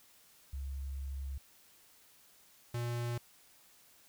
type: tone pair in turn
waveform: sine / square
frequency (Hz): 68.2 / 119.47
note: C#2 / A#2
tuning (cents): -28 / +43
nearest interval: minor seventh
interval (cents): 971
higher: second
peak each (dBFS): -37 / -35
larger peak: second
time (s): 0.53-1.38 / 2.74-3.18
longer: first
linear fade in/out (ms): 5
effects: white hiss -63 dBFS RMS until 4.08 s